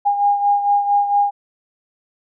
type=beating tone pair; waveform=sine; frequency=812 / 816.4 Hz; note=G#5 / G#5; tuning=-39 / -30 cents; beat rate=4.4 Hz; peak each=-14 / -21 dBFS; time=0.05-1.31 s; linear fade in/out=20 ms; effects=none

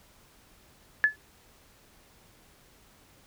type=tone with exponential decay; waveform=sine; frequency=1720 Hz; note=A6; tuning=40 cents flat; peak=-14 dBFS; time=1.04-1.16 s; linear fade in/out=0 ms; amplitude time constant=25 ms; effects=pink hiss -59 dBFS RMS until 3.26 s

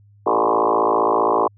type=tone with frequency modulation; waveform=sine; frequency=720 Hz; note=F#5; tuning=47 cents flat; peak=-14 dBFS; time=0.26-1.48 s; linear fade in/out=10 ms; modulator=55.3 Hz; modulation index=6.9; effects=added 102 Hz sine -48 dBFS peak until 1.57 s

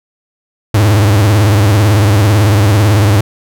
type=tone with vibrato; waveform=45% pulse; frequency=103.83 Hz; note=G#2; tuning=in tune; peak=-6 dBFS; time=0.74-3.21 s; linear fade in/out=5 ms; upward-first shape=triangle; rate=18 Hz; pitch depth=170 cents each way; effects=none

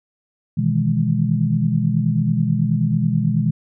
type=chord; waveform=sine; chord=E major seventh; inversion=second; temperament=equal; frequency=123.47 / 155.56 / 164.81 / 207.7 Hz; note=B2 / D#3 / E3 / G#3; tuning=0 / 0 / 0 / 0 cents; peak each=-21 dBFS; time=0.57-3.51 s; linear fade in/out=10 ms; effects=none

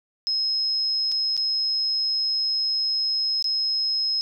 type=tone with dropouts; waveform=sine; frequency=5140 Hz; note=E8; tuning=45 cents flat; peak=-21 dBFS; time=0.27-4.21 s; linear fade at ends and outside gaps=0 ms; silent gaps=1.117-1.121 / 1.367-1.376 / 3.425-3.443 s; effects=none

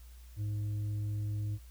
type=tone with tanh clipping; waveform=sine; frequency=104.5 Hz; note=G#2; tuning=11 cents sharp; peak=-33 dBFS; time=0.36-1.59 s; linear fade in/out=50 ms; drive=4 dB; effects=added 60 Hz sine -49 dBFS peak until 1.7 s + white hiss -63 dBFS RMS until 1.7 s

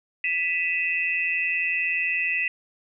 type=tone cluster; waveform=sine; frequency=1983 / 2534 / 2705 Hz; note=B6 / D#7 / E7; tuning=+7 / +31 / +44 cents; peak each=-27 / -25 / -29 dBFS; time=0.24-2.48 s; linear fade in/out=2 ms; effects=none

